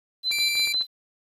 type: tone with tremolo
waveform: sine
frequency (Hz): 4044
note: B7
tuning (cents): +40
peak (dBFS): -21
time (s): 0.23-0.87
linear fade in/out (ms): 50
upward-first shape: square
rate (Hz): 5.9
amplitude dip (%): 60
type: tone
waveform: sawtooth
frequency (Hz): 2349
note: D7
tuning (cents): 0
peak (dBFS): -21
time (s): 0.31-0.73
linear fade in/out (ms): 10
type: clicks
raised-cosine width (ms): 0.5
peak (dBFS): -27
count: 7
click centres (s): 0.311 / 0.386 / 0.554 / 0.596 / 0.674 / 0.745 / 0.811
effects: resampled to 32000 Hz + 9-bit